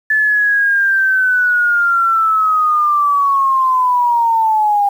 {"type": "linear sweep", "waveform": "sine", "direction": "down", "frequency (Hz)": [1741, 801], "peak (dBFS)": -10, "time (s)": [0.1, 4.89], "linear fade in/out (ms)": 5, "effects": ["7-bit"]}